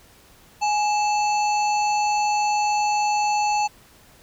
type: harmonic tone with a mistuned harmonic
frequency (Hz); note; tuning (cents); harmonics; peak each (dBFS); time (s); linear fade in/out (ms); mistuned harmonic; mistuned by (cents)
880; A5; 0; 1 / 3 / 5 / 7 / 8; -19 / -29 / -33 / -36 / -37; 0.61-3.68; 20; 1; -88
effects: pink hiss -52 dBFS RMS until 4.22 s